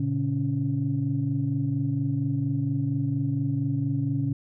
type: tone cluster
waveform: sine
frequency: 116.4 / 140.7 / 279.1 Hz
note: A#2 / C#3 / C#4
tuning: -2 / +26 / +12 cents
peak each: -28 / -26 / -28 dBFS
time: 0-4.33 s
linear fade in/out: 5 ms
effects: tanh soft clip ceiling -14 dBFS